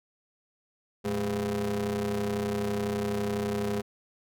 35% pulse ring-modulated tone, 98 Hz, G2, in tune, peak -23 dBFS, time 1.04-3.82 s, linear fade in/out 20 ms, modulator 310 Hz, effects none

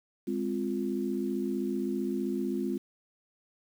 sine chord, F minor, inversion first, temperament equal with one note detuned, 206.1 / 261.6 / 349.2 Hz, Ab3 / C4 / F4, -13 / 0 / 0 cents, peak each -33 dBFS, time 0.27-2.78 s, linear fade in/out 10 ms, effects 9-bit

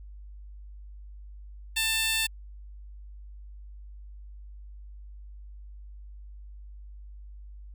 15% pulse tone with high-pass filter, 890 Hz, A5, 20 cents sharp, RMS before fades -27 dBFS, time 1.76-2.27 s, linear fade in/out 10 ms, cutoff 2800 Hz, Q 0.81, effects added 50 Hz sine -42 dBFS peak until 7.74 s

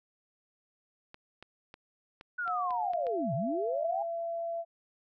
clicks, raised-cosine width 0.3 ms, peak -31 dBFS, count 8, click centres 1.144 / 1.426 / 1.741 / 2.211 / 2.478 / 2.707 / 2.935 / 3.068 s
sine linear two-way sweep, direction down then up, 1491 to 118.6 to 830 Hz, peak -31 dBFS, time 2.38-4.03 s, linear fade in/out 10 ms, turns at 3.34 s
sine tone with pitch glide, 722 to 673.6 Hz, F#5 to E5, -43 to +37 cents, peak -32 dBFS, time 2.45-4.65 s, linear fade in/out 50 ms, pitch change -120 cents, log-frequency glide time 2.8-3.18 s
effects none

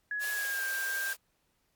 sine tone with pitch glide, 1682 to 1588.5 Hz, G#6 to G6, +22 to +23 cents, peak -31 dBFS, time 0.11-1.13 s, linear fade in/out 2 ms, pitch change -99 cents, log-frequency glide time 0.31-0.63 s
white high-pass noise, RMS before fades -39 dBFS, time 0.19-1.17 s, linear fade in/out 50 ms, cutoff 400 Hz, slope 96 dB/octave
effects pink hiss -74 dBFS RMS until 1.75 s + MP3 96 kbps

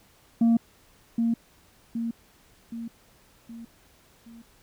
sine tone with echo, 230.9 Hz, A#3, 16 cents flat, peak -14 dBFS, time 0.41-0.57 s, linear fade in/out 5 ms, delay 770 ms, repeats 5, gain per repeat -6 dB, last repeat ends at 4.42 s, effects tanh soft clip ceiling -16 dBFS + pink hiss -59 dBFS RMS until 4.62 s

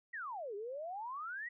sine exponential two-way sweep, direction down then up, 1975.5 to 392 to 1975.5 Hz, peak -40 dBFS, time 0.13-1.49 s, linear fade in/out 10 ms, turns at 0.55 s, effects none

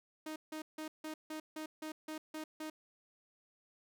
sawtooth tone bursts, 311.1 Hz, D#4, in tune, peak -37 dBFS, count 10, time 0.26-2.7 s, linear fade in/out 5 ms, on 100 ms, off 160 ms, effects none

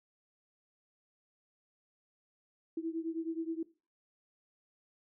sine beating tone pair, 324 / 333.5 Hz, E4 / E4, -30 / +20 cents, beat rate 9.5 Hz, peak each -36 / -38 dBFS, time 2.77-3.63 s, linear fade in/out 5 ms, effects noise-tail reverb RT60 0.3 s tail -18 dB re dry

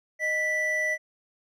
triangle tone pair together, 620.8 / 1971 Hz, D#5 / B6, -4 / -4 cents, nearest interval octave + minor sixth, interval 2000 cents, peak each -30 / -23 dBFS, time 0.19-0.98 s, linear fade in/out 50 ms, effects none

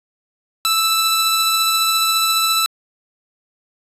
sawtooth tone pair together, 1318.5 / 3970 Hz, E6 / B7, 0 / +8 cents, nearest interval octave + perfect fifth, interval 1908 cents, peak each -14 / -14 dBFS, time 0.65-2.66 s, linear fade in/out 0 ms, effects resampled to 32000 Hz

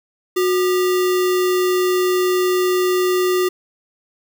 sine tone with sample-and-hold, 365.4 Hz, F#4, 22 cents flat, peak -14 dBFS, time 0.36-3.49 s, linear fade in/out 10 ms, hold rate 1575 Hz, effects none

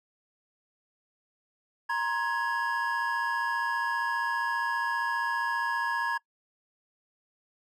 triangle tone cluster, 941 / 1056 / 1672 Hz, A#5 / C6 / G#6, +16 / +16 / +11 cents, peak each -29 / -32 / -28 dBFS, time 1.89-6.18 s, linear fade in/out 10 ms, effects noise-tail reverb RT60 0.1 s tail -24 dB re dry

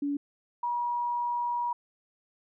sine tone pair in turn, 285.5 / 960.3 Hz, D4 / B5, -49 / -49 cents, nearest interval octave + major sixth, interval 2100 cents, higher second, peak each -27 / -27 dBFS, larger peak neither, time 0.02-0.17 / 0.63-1.73 s, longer second, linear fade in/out 5 ms, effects none

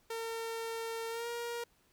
sawtooth tone with pitch glide, 455.1 to 472.2 Hz, A#4 to A#4, -42 to +22 cents, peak -33 dBFS, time 0.1-1.64 s, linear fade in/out 5 ms, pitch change +64 cents, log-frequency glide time 1.09-1.28 s, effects pink hiss -70 dBFS RMS until 1.92 s

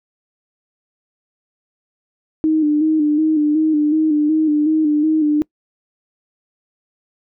sine tone with vibrato, 306.1 Hz, D#4, 28 cents flat, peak -12 dBFS, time 2.44-5.42 s, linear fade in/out 0 ms, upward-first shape square, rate 2.7 Hz, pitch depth 43 cents each way, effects noise-tail reverb RT60 0.1 s tail -25 dB re dry

